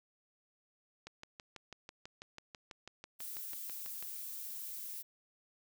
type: click train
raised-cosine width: 0.2 ms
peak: -30 dBFS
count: 19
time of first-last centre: 1.07-4.026 s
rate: 6.09 Hz
type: noise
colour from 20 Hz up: violet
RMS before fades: -44 dBFS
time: 3.19-5.03 s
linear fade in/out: 20 ms
effects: none